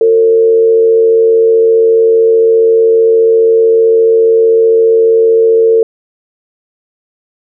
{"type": "tone with frequency modulation", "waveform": "sine", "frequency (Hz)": 451.9, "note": "A4", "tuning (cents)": 46, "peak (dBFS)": -4, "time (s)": [0.01, 5.83], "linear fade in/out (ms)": 2, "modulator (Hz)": 86.1, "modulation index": 0.35, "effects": []}